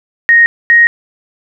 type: tone pair in turn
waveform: sine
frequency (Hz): 1864.7 / 1873.8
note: A#6 / A#6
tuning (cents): 0 / +8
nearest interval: unison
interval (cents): 8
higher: second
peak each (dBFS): -3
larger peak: neither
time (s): 0.29-0.46 / 0.7-0.87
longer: neither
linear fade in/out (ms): 0
effects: none